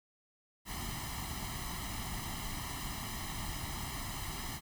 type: noise with comb filter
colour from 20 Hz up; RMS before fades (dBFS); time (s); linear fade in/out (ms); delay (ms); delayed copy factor
pink; -40; 0.65-4.61; 50; 0.99; +0.8
effects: none